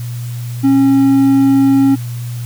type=tone; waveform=triangle; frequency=272.3 Hz; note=C#4; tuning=31 cents flat; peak=-5 dBFS; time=0.63-1.96 s; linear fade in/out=20 ms; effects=added 120 Hz sine -20 dBFS peak until 2.45 s + white hiss -37 dBFS RMS until 2.45 s